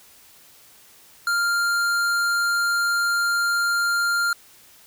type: tone with tanh clipping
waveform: sine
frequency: 1396.9 Hz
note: F6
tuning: in tune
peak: -21 dBFS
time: 1.27-4.33 s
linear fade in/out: 2 ms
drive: 18 dB
effects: white hiss -51 dBFS RMS until 4.86 s